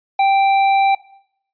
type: tone with tanh clipping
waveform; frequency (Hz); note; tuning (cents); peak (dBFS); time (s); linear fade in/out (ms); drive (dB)
sine; 784; G5; 0; -13; 0.19-0.95; 5; 11
effects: noise-tail reverb RT60 0.7 s tail -20 dB re dry + resampled to 11025 Hz